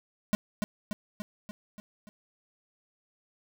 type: tone with echo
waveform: square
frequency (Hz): 208.8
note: G#3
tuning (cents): +10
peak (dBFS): -23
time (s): 0.33-0.35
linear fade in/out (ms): 0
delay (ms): 290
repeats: 6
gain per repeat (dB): -4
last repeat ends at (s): 2.09
effects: none